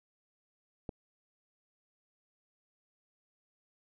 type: click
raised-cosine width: 2 ms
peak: -25 dBFS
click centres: 0.892 s
effects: none